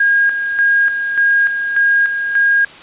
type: tone with tremolo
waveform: sine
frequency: 1627 Hz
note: G#6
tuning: 36 cents flat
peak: -9 dBFS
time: 0-2.65 s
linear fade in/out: 5 ms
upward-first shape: square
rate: 1.7 Hz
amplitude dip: 55%
effects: white hiss -36 dBFS RMS until 2.82 s + resampled to 8000 Hz